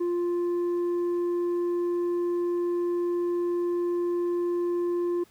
sine tone with tanh clipping, 349.2 Hz, F4, in tune, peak -25 dBFS, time 0-5.24 s, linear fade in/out 10 ms, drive 4 dB, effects pink hiss -59 dBFS RMS until 5.3 s + high-pass 80 Hz 12 dB/octave

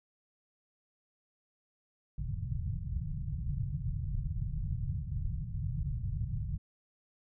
white low-pass noise, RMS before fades -35 dBFS, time 2.18-6.58 s, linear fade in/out 5 ms, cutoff 150 Hz, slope 48 dB/octave, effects none

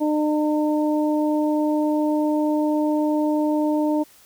harmonic tone, 302.6 Hz, D#4, 48 cents flat, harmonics 1 / 2 / 3, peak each -19 / -25 / -29 dBFS, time 0-4.04 s, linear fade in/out 20 ms, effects white hiss -52 dBFS RMS until 4.25 s

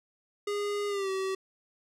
square tone with pitch glide, 410 to 382.5 Hz, G#4 to G4, -22 to -42 cents, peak -30 dBFS, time 0.47-1.35 s, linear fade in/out 5 ms, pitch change -120 cents, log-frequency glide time 0.88-1.1 s, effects low-pass 9000 Hz 12 dB/octave

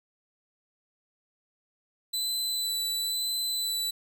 sawtooth tone with vibrato, 3996 Hz, B7, 20 cents sharp, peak -25 dBFS, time 2.13-3.91 s, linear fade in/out 10 ms, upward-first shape sine, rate 1 Hz, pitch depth 15 cents each way, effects none

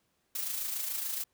blue noise with amplitude modulation, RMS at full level -33 dBFS, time 0.35-1.24 s, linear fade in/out 5 ms, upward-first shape sine, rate 27 Hz, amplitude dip 45%, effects pink hiss -75 dBFS RMS until 1.33 s + high-pass 60 Hz 12 dB/octave

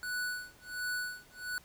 square tone with tremolo, 1480 Hz, F#6, in tune, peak -33 dBFS, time 0.03-1.58 s, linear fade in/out 0 ms, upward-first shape sine, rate 1.4 Hz, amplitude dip 100%, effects pink hiss -60 dBFS RMS until 1.64 s

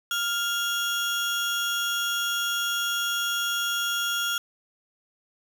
35% pulse tone pair together, 1400 / 3330 Hz, F6 / G#7, +4 / +4 cents, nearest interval octave + minor third, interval 1500 cents, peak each -25 / -27 dBFS, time 0.11-4.38 s, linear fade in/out 2 ms, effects 8-bit

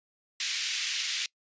pink band-pass noise, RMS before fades -32 dBFS, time 0.4-1.26 s, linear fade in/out 2 ms, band 2200 to 6700 Hz, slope 24 dB/octave, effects noise-tail reverb RT60 0.1 s tail -24 dB re dry + resampled to 16000 Hz

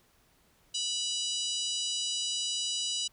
harmonic tone, 981 Hz, B5, 12 cents flat, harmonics 3 / 4 / 5 / 6 / 7 / 8 / 9, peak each -34 / -36 / -38 / -40 / -41 / -42 / -43 dBFS, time 0.74-3.08 s, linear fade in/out 10 ms, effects pink hiss -66 dBFS RMS until 3.12 s

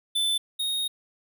square tone pair in turn, 3520 / 3729 Hz, A7 / A#7, 0 / 0 cents, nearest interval minor second, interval 100 cents, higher second, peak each -23 / -26 dBFS, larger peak first, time 0.15-0.38 / 0.59-0.88 s, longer second, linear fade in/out 10 ms, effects none

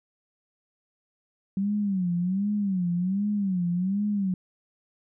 sine tone with vibrato, 190.2 Hz, F#3, 48 cents sharp, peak -23 dBFS, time 1.57-4.34 s, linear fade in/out 2 ms, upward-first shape sine, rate 1.3 Hz, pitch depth 160 cents each way, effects none

